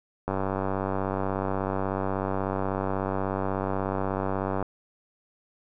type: click train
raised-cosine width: 1 ms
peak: -14 dBFS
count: 420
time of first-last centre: 0.28-4.626 s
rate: 96.4 Hz
effects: none

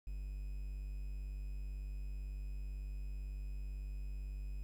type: tone with quantisation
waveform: triangle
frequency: 49 Hz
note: G1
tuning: in tune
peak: -38 dBFS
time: 0.07-4.63 s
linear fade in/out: 0 ms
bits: 11
effects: none

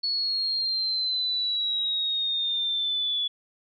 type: exponential sweep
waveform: sine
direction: down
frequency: 4402 to 3415 Hz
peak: -24 dBFS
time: 0.03-3.28 s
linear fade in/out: 10 ms
effects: none

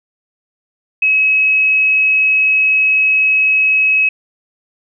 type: tone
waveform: sine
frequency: 2562 Hz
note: E7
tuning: 50 cents flat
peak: -9 dBFS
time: 1.02-4.09 s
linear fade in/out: 5 ms
effects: none

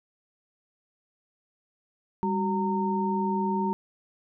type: tone cluster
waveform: sine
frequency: 198.9 / 374.7 / 919 Hz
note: G3 / F#4 / A#5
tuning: +25 / +22 / -25 cents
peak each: -27 / -31 / -28 dBFS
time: 2.23-3.73 s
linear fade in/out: 0 ms
effects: none

